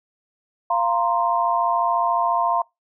sine chord, F suspended fourth, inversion none, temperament equal with one note detuned, 692.8 / 932.3 / 1046.5 Hz, F5 / Bb5 / C6, -14 / 0 / 0 cents, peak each -22 dBFS, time 0.7-2.62 s, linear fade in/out 5 ms, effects noise-tail reverb RT60 0.2 s tail -25 dB re dry

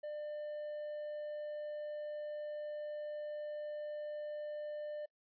triangle tone, 598 Hz, D5, 31 cents sharp, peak -38 dBFS, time 0.03-5.06 s, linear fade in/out 10 ms, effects noise-tail reverb RT60 0.1 s tail -26 dB re dry + resampled to 11025 Hz

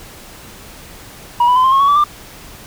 sine tone with pitch steps, 960 / 989.8 / 1020.6 / 1052.3 / 1085.1 / 1118.8 / 1153.6 / 1189.4 Hz, B5 / B5 / C6 / C6 / C#6 / C#6 / D6 / D6, -49 / +4 / -43 / +10 / -37 / +16 / -31 / +22 cents, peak -6 dBFS, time 1.4-2.04 s, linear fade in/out 5 ms, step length 80 ms, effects tanh soft clip ceiling -7 dBFS + pink hiss -37 dBFS RMS until 2.66 s

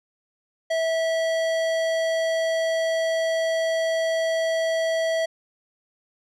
sine tone with tanh clipping, 652 Hz, E5, 19 cents flat, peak -23 dBFS, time 0.7-5.26 s, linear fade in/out 10 ms, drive 18 dB, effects none

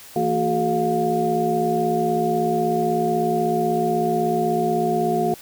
sine tone cluster, 163.9 / 227.8 / 367.8 / 424 / 709 Hz, E3 / A#3 / F#4 / G#4 / F5, -10 / -40 / -10 / +36 / +26 cents, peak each -28 / -26 / -23 / -26 / -22 dBFS, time 0.16-5.34 s, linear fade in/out 2 ms, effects white hiss -43 dBFS RMS until 5.41 s

